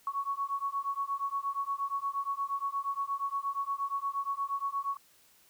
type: beating tone pair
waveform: sine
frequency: 1108.7 / 1117.2 Hz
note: C#6 / C#6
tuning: 0 / +13 cents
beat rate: 8.5 Hz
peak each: -34 / -34 dBFS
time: 0.07-4.97 s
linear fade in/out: 2 ms
effects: white hiss -63 dBFS RMS until 5.49 s

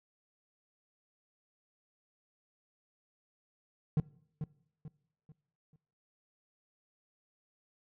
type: tone with echo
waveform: triangle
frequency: 152 Hz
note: D#3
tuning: 40 cents flat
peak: -22 dBFS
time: 3.97-4 s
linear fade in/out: 2 ms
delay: 440 ms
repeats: 4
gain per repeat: -9 dB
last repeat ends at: 5.76 s
effects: noise-tail reverb RT60 0.7 s tail -21 dB re dry

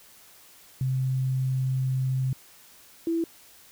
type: tone pair in turn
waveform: sine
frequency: 130.81 / 331.9 Hz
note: C3 / E4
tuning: 0 / +12 cents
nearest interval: octave + major third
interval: 1612 cents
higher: second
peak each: -23 dBFS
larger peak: neither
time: 0.81-2.33 / 3.07-3.24 s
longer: first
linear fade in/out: 2 ms
effects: white hiss -53 dBFS RMS until 3.71 s

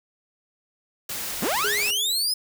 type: noise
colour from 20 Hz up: white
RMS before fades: -31 dBFS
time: 1.09-1.91 s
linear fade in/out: 5 ms
type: linear sweep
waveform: sawtooth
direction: up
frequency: 143.5 to 5160 Hz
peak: -19 dBFS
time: 1.42-2.34 s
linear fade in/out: 5 ms
type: tone with exponential decay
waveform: sine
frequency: 415.3 Hz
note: G#4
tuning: in tune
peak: -26 dBFS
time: 1.64-2.33 s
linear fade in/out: 5 ms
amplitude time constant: 150 ms
effects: none

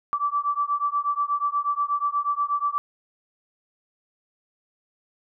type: beating tone pair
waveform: sine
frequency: 1156 / 1164.3 Hz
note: D6 / D6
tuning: -28 / -15 cents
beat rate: 8.3 Hz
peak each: -25 / -25 dBFS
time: 0.13-2.78 s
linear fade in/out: 0 ms
effects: none

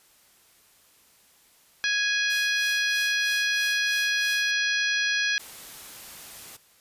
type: harmonic tone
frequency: 830.6 Hz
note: G#5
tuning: in tune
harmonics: 2 / 3 / 4 / 5 / 6 / 7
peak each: -25 / -29 / -31 / -33 / -35 / -36 dBFS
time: 1.84-5.38 s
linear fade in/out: 0 ms
type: noise with tremolo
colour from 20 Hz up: blue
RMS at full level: -37 dBFS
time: 2.29-4.52 s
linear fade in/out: 20 ms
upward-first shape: sine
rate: 3.1 Hz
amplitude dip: 75%
type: noise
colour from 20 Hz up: white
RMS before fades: -43 dBFS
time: 5.39-6.57 s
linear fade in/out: 10 ms
effects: white hiss -59 dBFS RMS until 6.8 s + resampled to 32000 Hz

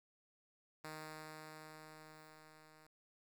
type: tone with level ramp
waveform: 5% pulse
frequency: 155.56 Hz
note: D#3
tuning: in tune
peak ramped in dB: -35 to -51 dBFS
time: 0.84-2.87 s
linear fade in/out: 5 ms
effects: 12-bit

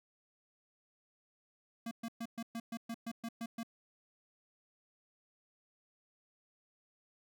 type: tone bursts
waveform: square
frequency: 230.1 Hz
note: A#3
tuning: 22 cents flat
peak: -39 dBFS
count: 11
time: 1.86-3.632 s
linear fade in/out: 5 ms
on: 52 ms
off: 120 ms
effects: none

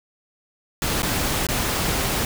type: noise with dropouts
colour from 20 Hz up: pink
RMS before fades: -23 dBFS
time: 0.82-2.25 s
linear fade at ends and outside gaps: 1 ms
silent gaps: 1.021-1.03 / 1.468-1.487 s
effects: none

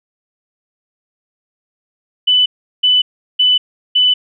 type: tone bursts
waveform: sine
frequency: 2994 Hz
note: F#7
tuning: 20 cents sharp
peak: -8 dBFS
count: 4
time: 2.27-4.14 s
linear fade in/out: 10 ms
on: 190 ms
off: 370 ms
effects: none

